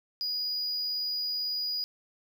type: tone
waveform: triangle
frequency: 4909 Hz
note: D#8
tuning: 24 cents flat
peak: -28 dBFS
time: 0.21-1.84 s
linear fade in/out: 0 ms
effects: none